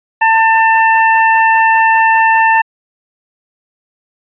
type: tone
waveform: 25% pulse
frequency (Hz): 895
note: A5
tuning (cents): +29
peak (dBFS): -3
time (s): 0.21-2.62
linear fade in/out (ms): 10
effects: resampled to 8000 Hz